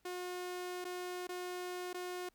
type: tone with dropouts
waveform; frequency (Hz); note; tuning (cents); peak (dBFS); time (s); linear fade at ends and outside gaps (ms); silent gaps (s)
sawtooth; 360; F#4; -47; -36; 0.05-2.29; 5; 0.844-0.85 / 1.271-1.29 / 1.931-1.943
effects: pink hiss -75 dBFS RMS until 2.34 s